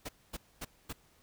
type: noise bursts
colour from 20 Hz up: pink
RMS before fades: -40 dBFS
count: 4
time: 0.05-0.93 s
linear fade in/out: 10 ms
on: 40 ms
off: 240 ms
effects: pink hiss -66 dBFS RMS until 1.22 s